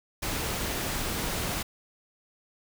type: noise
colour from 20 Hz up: pink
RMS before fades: -31 dBFS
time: 0.22-1.63 s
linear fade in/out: 10 ms
effects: none